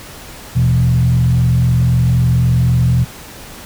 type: tone with frequency modulation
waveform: sine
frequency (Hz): 123.47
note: B2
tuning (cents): 0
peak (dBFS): -9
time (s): 0.55-3.05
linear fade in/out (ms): 20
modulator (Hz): 43.8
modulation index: 0.8
effects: pink hiss -34 dBFS RMS until 3.65 s